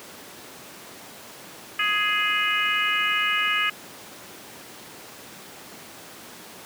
harmonic tone, 417.4 Hz, G#4, 9 cents sharp, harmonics 3 / 4 / 5 / 6 / 7, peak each -27 / -27 / -27 / -27 / -27 dBFS, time 1.79-3.7 s, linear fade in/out 5 ms, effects pink hiss -42 dBFS RMS until 6.65 s + high-pass 200 Hz 12 dB/octave

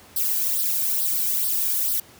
violet noise with flanger, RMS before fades -23 dBFS, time 0.16-2 s, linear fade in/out 5 ms, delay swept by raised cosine 0.21 to 1.31 ms, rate 2.3 Hz, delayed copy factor +0.8, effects pink hiss -49 dBFS RMS until 2.19 s + high-pass 80 Hz 12 dB/octave

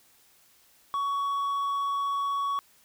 sine tone with hard clipping, 1121 Hz, C#6, 19 cents sharp, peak -27 dBFS, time 0.94-2.59 s, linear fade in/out 0 ms, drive 3 dB, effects white hiss -61 dBFS RMS until 2.84 s

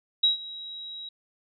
sine tone with ADSR envelope, 3846 Hz, B7, 47 cents flat, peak -16 dBFS, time 0.23-1.09 s, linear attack 8 ms, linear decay 130 ms, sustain -20 dB, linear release 5 ms, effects none

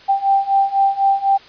sine beating tone pair, 784 / 788 Hz, G5 / G5, 0 / +9 cents, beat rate 4 Hz, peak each -17 / -15 dBFS, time 0.08-1.38 s, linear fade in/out 20 ms, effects white hiss -43 dBFS RMS until 1.48 s + resampled to 11025 Hz

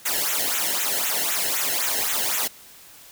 white noise with flanger, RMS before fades -24 dBFS, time 0.05-2.48 s, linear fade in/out 10 ms, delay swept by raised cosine 0.2 to 0.87 ms, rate 3.9 Hz, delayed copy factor -0.85, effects white hiss -47 dBFS RMS until 3.11 s

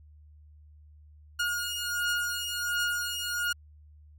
sawtooth beating tone pair, 1431 / 1432.4 Hz, F6 / F6, +42 / +43 cents, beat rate 1.4 Hz, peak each -28 dBFS, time 1.39-3.53 s, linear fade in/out 10 ms, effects added 75 Hz sine -51 dBFS peak until 4.18 s

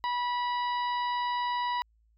harmonic tone, 976 Hz, B5, 21 cents flat, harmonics 1 / 2 / 3 / 4 / 5, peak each -28 / -38 / -43 / -42 / -48 dBFS, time 0.04-1.82 s, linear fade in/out 0 ms, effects added 55 Hz sine -63 dBFS peak until 2.17 s

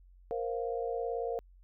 sine chord, Bb suspended second, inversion none, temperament just, 466.2 / 524.4 / 699.2 Hz, Bb4 / C5 / F5, 0 / +4 / +2 cents, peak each -34 / -38 / -38 dBFS, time 0.31-1.39 s, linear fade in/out 0 ms, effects added 45 Hz sine -55 dBFS peak until 1.63 s

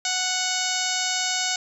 harmonic tone, 739 Hz, F#5, 2 cents flat, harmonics 1 / 2 / 3 / 4 / 5 / 6 / 7 / 8 / 9 / 10, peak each -32 / -32 / -32 / -32 / -32 / -32 / -32 / -32 / -32 / -32 dBFS, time 0.05-1.56 s, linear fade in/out 2 ms, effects 9-bit

